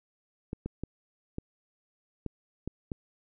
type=clicks; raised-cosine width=3 ms; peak=-21 dBFS; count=7; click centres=0.531 / 0.66 / 0.836 / 1.384 / 2.263 / 2.676 / 2.918 s; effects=none